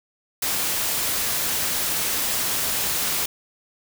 white noise, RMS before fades -24 dBFS, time 0.42-3.26 s, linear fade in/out 5 ms, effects none

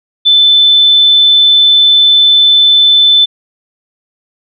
sine tone, 3520 Hz, A7, in tune, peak -3 dBFS, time 0.25-3.26 s, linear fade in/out 20 ms, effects none

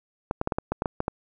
clicks, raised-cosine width 1 ms, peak -11 dBFS, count 10, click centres 0.311 / 0.414 / 0.474 / 0.522 / 0.585 / 0.72 / 0.821 / 0.858 / 1.004 / 1.081 s, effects none

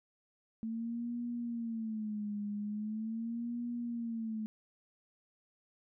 sine tone with vibrato, 222 Hz, A3, 16 cents sharp, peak -35 dBFS, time 0.63-4.46 s, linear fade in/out 0 ms, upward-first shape sine, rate 0.41 Hz, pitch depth 130 cents each way, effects none

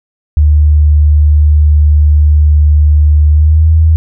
sine tone with pitch glide, 74.9 to 79.81 Hz, D2 to D#2, +35 to +45 cents, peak -3 dBFS, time 0.37-3.96 s, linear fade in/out 0 ms, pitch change +110 cents, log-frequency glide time 3.3-3.69 s, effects none

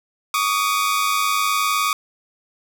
sawtooth tone pair together, 1132 / 1231.5 Hz, C#6 / D#6, +36 / -18 cents, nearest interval minor second, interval 146 cents, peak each -17 dBFS, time 0.34-1.93 s, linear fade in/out 2 ms, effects none

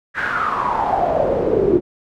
brown noise with band-pass filter sweep, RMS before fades -18 dBFS, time 0.14-1.81 s, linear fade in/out 50 ms, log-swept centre 1700 to 340 Hz, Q 7.4, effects none

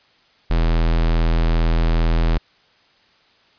square tone, 41.2 Hz, E1, in tune, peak -15 dBFS, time 0.5-2.38 s, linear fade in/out 10 ms, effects white hiss -56 dBFS RMS until 3.58 s + resampled to 11025 Hz

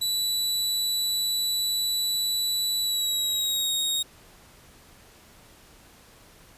sawtooth tone with pitch glide, 3951 to 3751 Hz, B7 to A#7, 0 to +10 cents, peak -21 dBFS, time 0.01-4.03 s, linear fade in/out 10 ms, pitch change -90 cents, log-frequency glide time 2.81-3.71 s, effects pink hiss -53 dBFS RMS until 6.57 s + resampled to 32000 Hz

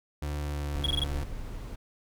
35% pulse tone with pitch glide, 73.42 to 71.83 Hz, D2 to D2, 0 to -38 cents, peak -29 dBFS, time 0.22-1.24 s, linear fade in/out 5 ms, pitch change -38 cents, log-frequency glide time 0.38-0.94 s
brown noise, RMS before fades -37 dBFS, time 0.74-1.76 s, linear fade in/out 10 ms
triangle tone bursts, 3322 Hz, G#7, in tune, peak -24 dBFS, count 5, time 0.84-1.038 s, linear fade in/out 2 ms, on 22 ms, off 22 ms
effects none

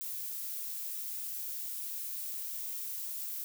violet noise, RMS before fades -39 dBFS, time 0.01-3.44 s, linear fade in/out 0 ms, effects none

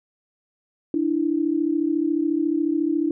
sine tone pair together, 296.3 / 330.4 Hz, D4 / E4, +15 / +4 cents, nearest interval major second, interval 189 cents, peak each -22 / -22 dBFS, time 0.94-3.11 s, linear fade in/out 2 ms, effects none

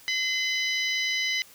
harmonic tone with a mistuned harmonic, 999 Hz, B5, 20 cents sharp, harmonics 2 / 3 / 4 / 5 / 6, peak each -27 / -31 / -33 / -35 / -37 dBFS, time 0.08-1.42 s, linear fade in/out 0 ms, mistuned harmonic 2, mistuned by +46 cents, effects white hiss -52 dBFS RMS until 1.54 s

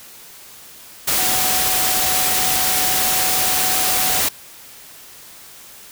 sine tone in noise, 746 Hz, F#5, 14 cents sharp, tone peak -26 dBFS, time 1.18-4.21 s, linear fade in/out 10 ms, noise white, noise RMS -18 dBFS, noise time 1.07-4.29 s, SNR -11 dB, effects white hiss -41 dBFS RMS until 5.91 s

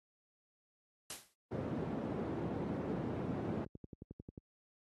white noise with exponential decay, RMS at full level -40 dBFS, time 1.1-1.34 s, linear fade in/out 2 ms, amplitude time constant 52 ms
white band-pass noise, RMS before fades -39 dBFS, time 1.51-3.65 s, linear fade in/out 10 ms, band 110 to 330 Hz, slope 12 dB/octave
click train, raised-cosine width 3 ms, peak -34 dBFS, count 18, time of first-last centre 2.86-4.378 s, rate 11.2 Hz
effects high-pass 60 Hz 12 dB/octave + AAC 32 kbps

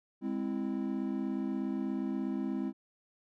triangle chord, Ab augmented, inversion none, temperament equal with one note detuned, 204.8 / 261.6 / 329.6 Hz, Ab3 / C4 / E4, -24 / 0 / 0 cents, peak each -34 / -33 / -36 dBFS, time 0.21-2.73 s, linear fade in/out 50 ms, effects none

